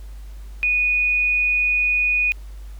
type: tone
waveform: sine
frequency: 2475 Hz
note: D#7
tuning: 10 cents flat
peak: -16 dBFS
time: 0.63-2.32 s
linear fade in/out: 0 ms
effects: added 50 Hz sine -33 dBFS peak until 2.79 s + pink hiss -53 dBFS RMS until 2.79 s